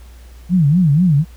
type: tone with vibrato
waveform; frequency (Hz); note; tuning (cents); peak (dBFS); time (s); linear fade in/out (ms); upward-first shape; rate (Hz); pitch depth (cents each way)
sine; 161.5; E3; -35; -9; 0.49-1.25; 50; sine; 4.1; 250
effects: added 60 Hz sine -36 dBFS peak until 1.36 s + pink hiss -49 dBFS RMS until 1.36 s

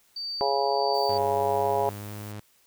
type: tone with tremolo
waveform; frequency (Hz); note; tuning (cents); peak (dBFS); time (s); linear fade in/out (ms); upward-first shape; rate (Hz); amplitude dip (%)
sine; 4614; D8; -31; -30; 0.16-1.18; 5; sine; 1.5; 40
type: harmonic tone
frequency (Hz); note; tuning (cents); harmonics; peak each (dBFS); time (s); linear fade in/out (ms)
138.59; C#3; 0; 3 / 4 / 5 / 6 / 7; -28 / -29 / -28 / -28 / -31; 0.41-1.89; 0
type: noise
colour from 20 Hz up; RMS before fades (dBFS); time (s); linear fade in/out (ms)
blue; -48; 0.93-2.33; 20
type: tone with pitch glide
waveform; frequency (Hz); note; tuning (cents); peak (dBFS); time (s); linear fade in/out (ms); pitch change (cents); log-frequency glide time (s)
sawtooth; 98 to 104.43; G2 to G#2; 0 to +10; -32; 1.09-2.4; 5; +110; 1.48-2.13
effects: white hiss -63 dBFS RMS until 2.66 s

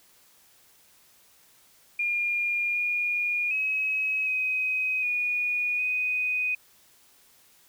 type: tone with pitch steps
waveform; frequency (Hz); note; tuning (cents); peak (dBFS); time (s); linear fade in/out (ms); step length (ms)
sine; 2415 / 2433 / 2553 / 2521 / 2455 / 2494; D7 / D#7 / D#7 / D#7 / D#7 / D#7; +48 / -39 / +44 / +22 / -24 / +3; -24; 1.99-6.55; 5; 760
effects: white hiss -59 dBFS RMS until 7.68 s

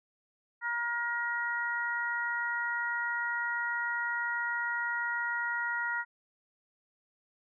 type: harmonic tone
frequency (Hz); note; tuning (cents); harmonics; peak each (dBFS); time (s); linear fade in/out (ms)
473.8; A#4; +28; 2 / 3 / 4; -37 / -33 / -34; 0.61-6.05; 50
effects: none

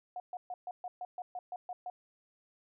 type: tone bursts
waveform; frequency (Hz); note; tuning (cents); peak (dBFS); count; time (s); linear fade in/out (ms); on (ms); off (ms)
sine; 724; F#5; -38; -37; 11; 0.16-1.9; 2; 40; 130
effects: none

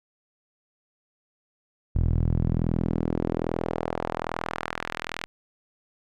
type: tone with band-pass filter sweep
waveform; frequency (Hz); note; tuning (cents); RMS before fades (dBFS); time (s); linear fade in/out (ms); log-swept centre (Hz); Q
sawtooth; 41.2; E1; 0; -27; 1.95-5.26; 0; 86 to 2600; 1.1
effects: none

